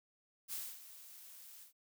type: noise with ADSR envelope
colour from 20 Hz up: blue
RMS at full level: -41 dBFS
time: 0.48-1.73 s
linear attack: 47 ms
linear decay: 250 ms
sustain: -14 dB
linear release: 110 ms
effects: none